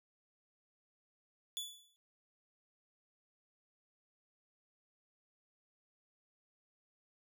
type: tone with exponential decay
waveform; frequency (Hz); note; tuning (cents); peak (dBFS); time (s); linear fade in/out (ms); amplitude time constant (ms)
sawtooth; 3447; A7; -36; -33; 1.57-1.96; 0; 83
effects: none